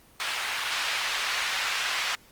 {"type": "band-pass noise", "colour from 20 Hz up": "white", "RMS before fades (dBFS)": -29, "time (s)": [0.2, 2.15], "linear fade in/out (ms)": 0, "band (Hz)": [1100, 3100], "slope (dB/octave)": 12, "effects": ["pink hiss -56 dBFS RMS until 2.31 s", "Opus 24 kbps"]}